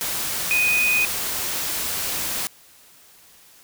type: tone in noise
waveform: sine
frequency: 2489 Hz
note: D#7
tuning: in tune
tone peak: -17 dBFS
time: 0.51-1.05 s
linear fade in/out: 0 ms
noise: white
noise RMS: -26 dBFS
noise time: 0.01-2.47 s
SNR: +6 dB
effects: white hiss -51 dBFS RMS until 3.63 s